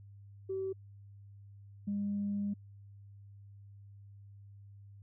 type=tone pair in turn; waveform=sine; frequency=382.8 / 202.8 Hz; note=G4 / G#3; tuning=-41 / -41 cents; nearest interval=major seventh; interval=1100 cents; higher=first; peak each=-33 / -31 dBFS; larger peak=second; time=0.49-0.73 / 1.87-2.54 s; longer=second; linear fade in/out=10 ms; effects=tanh soft clip ceiling -27 dBFS + added 100 Hz sine -51 dBFS peak until 5.02 s